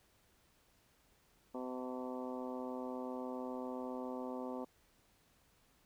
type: harmonic tone with a mistuned harmonic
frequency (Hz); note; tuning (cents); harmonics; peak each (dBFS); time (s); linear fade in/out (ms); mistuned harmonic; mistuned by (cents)
127.3; C3; -47; 2 / 3 / 4 / 5 / 6 / 7 / 8 / 9; -43 / -48 / -46 / -50 / -54 / -50 / -56 / -55; 1.54-4.65; 10; 6; -32
effects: pink hiss -71 dBFS RMS until 5.85 s